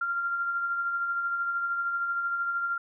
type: tone with tremolo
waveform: sine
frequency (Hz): 1387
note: F6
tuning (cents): -12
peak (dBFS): -25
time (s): 0.01-2.78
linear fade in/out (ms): 5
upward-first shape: sine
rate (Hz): 13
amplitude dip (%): 35
effects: none